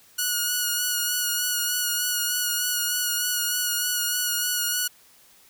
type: tone with vibrato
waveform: 5% pulse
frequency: 1453 Hz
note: F#6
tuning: 32 cents flat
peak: -12 dBFS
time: 0.18-4.88 s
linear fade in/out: 10 ms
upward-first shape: sine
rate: 3.3 Hz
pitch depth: 24 cents each way
effects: white hiss -55 dBFS RMS until 5.49 s